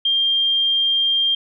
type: tone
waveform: sine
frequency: 3195 Hz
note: G7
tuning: 32 cents sharp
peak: -15 dBFS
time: 0.05-1.35 s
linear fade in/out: 5 ms
effects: none